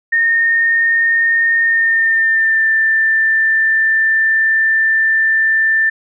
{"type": "tone with pitch glide", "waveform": "sine", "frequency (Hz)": [1835, 1779.7], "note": ["A#6", "A6"], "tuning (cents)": [-28, 19], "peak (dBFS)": -10, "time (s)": [0.12, 5.9], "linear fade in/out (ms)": 10, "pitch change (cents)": -53, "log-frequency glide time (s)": [1.61, 2.69], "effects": []}